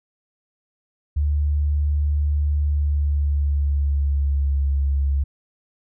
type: tone with pitch glide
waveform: sine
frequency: 73.42 to 69.46 Hz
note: D2 to C#2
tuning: 0 to +4 cents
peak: -17 dBFS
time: 1.16-5.24 s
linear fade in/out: 10 ms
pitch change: -96 cents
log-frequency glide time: 2.63-4.63 s
effects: none